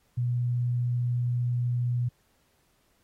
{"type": "tone", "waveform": "sine", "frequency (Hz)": 121.9, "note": "B2", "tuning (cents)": -22, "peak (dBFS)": -24, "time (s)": [0.17, 2.09], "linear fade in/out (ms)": 10, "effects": ["pink hiss -69 dBFS RMS until 3.03 s", "AAC 48 kbps"]}